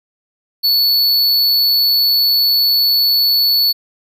square tone, 4435 Hz, C#8, in tune, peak -11 dBFS, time 0.63-3.73 s, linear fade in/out 20 ms, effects none

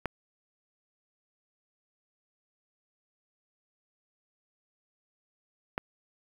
clicks, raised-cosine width 0.5 ms, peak -15 dBFS, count 2, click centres 0.057 / 5.779 s, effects 7-bit

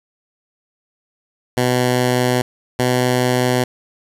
10% pulse tone pair in turn, 124.9 / 125.35 Hz, B2 / B2, +20 / +26 cents, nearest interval unison, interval 6 cents, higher second, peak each -6 / -6 dBFS, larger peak neither, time 1.57-2.42 / 2.79-3.64 s, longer neither, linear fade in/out 5 ms, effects resampled to 32000 Hz + 8-bit

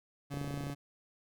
30% pulse tone, 141.8 Hz, C#3, 40 cents sharp, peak -35 dBFS, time 0.3-0.75 s, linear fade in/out 20 ms
clicks, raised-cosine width 2 ms, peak -28 dBFS, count 12, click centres 0.341 / 0.372 / 0.414 / 0.445 / 0.476 / 0.508 / 0.541 / 0.575 / 0.608 / 0.638 / 0.669 / 0.699 s
effects none

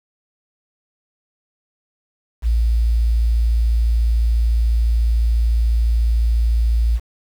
sine tone with quantisation, 57 Hz, A#1, 38 cents flat, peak -13 dBFS, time 2.42-7 s, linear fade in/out 50 ms, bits 7, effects none

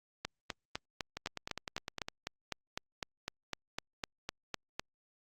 two click trains, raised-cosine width 0.2 ms, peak -21 / -18 dBFS, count 10 / 19, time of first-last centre 1.17-2.085 / 0.25-4.795 s, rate 9.84 / 3.96 Hz, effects Opus 48 kbps

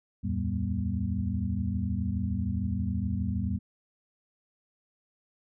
sine tone cluster, 73.5 / 85.9 / 112.7 / 195.2 / 240 Hz, D2 / F2 / A2 / G3 / B3, +2 / -28 / +42 / -7 / -49 cents, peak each -39 / -31 / -34 / -32 / -36 dBFS, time 0.23-3.59 s, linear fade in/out 20 ms, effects none

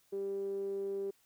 5% pulse tone with low-pass filter, 197 Hz, G3, 9 cents sharp, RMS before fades -37 dBFS, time 0.12-1.11 s, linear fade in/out 10 ms, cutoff 400 Hz, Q 9.9, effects white hiss -70 dBFS RMS until 1.25 s

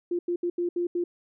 sine tone bursts at uneven times, 349.2 Hz, F4, in tune, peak -24 dBFS, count 6, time 0.11-0.19 / 0.28-0.36 / 0.43-0.5 / 0.58-0.69 / 0.76-0.87 / 0.95-1.04 s, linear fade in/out 5 ms, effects none

